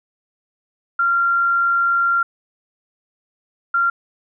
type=tone bursts at uneven times; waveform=sine; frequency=1382 Hz; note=F6; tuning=19 cents flat; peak=-14 dBFS; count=2; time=0.99-2.23 / 3.74-3.9 s; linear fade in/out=5 ms; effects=none